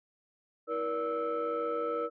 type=tone cluster; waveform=sine; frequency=322.6 / 475.7 / 578 / 1308 Hz; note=E4 / A#4 / D5 / E6; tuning=-37 / +35 / -28 / -14 cents; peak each=-39 / -31 / -36 / -34 dBFS; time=0.67-2.1 s; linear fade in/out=50 ms; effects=tanh soft clip ceiling -25 dBFS